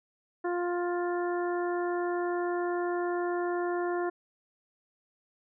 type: harmonic tone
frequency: 351.5 Hz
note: F4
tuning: 11 cents sharp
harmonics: 1 / 2 / 3 / 4 / 5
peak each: -29 / -35 / -39 / -41 / -43 dBFS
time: 0.44-4.1 s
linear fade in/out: 10 ms
effects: none